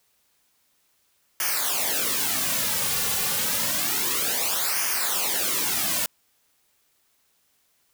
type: noise with flanger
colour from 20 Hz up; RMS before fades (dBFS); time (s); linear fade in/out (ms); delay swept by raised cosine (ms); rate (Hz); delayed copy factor
white; -25; 1.4-6.06; 2; 0.25 to 3.15; 0.29; -0.8
effects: white hiss -67 dBFS RMS until 7.93 s